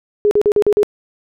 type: tone bursts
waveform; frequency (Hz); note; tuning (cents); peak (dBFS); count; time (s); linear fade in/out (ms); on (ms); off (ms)
sine; 415.3; G#4; 0; -9; 6; 0.25-0.831; 0; 61; 43
effects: none